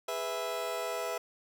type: chord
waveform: 30% pulse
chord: E major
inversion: first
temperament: just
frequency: 412 / 494.4 / 659.3 Hz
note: G#4 / B4 / E5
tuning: -14 / +2 / 0 cents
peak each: -38 / -35 / -33 dBFS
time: 0.08-1.18 s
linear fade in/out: 5 ms
effects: none